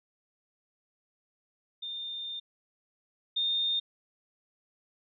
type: tone pair in turn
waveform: sine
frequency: 3618 / 3645 Hz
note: A7 / A#7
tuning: +48 / -40 cents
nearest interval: unison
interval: 12 cents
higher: second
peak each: -35 / -26 dBFS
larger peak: second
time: 1.82-2.4 / 3.36-3.8 s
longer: first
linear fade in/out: 10 ms
effects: none